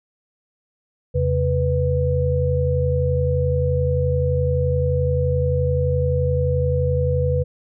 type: tone cluster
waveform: sine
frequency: 82.9 / 134.5 / 495.2 Hz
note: E2 / C3 / B4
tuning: +10 / +48 / +5 cents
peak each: -21 dBFS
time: 1.14-7.44 s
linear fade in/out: 20 ms
effects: none